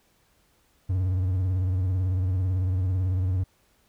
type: tone with vibrato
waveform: triangle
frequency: 92.5 Hz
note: F#2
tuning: in tune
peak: -20 dBFS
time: 0.89-3.44 s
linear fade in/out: 10 ms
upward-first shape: triangle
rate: 18 Hz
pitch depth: 91 cents each way
effects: pink hiss -65 dBFS RMS until 3.88 s